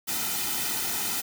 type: noise with comb filter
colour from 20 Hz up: white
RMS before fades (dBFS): -29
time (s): 0.07-1.22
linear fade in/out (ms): 20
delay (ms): 1.8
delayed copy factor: -0.7
effects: none